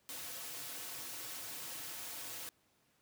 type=noise with comb filter; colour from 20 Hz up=white; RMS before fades=-45 dBFS; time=0.09-2.49 s; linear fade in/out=0 ms; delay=5 ms; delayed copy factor=-0.65; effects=pink hiss -73 dBFS RMS until 3.01 s + high-pass 100 Hz 12 dB/octave